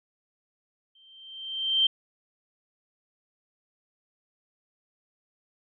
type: tone with exponential growth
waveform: sine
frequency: 3136 Hz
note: G7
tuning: in tune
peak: -17 dBFS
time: 0.95-1.87 s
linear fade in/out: 5 ms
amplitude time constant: 200 ms
effects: none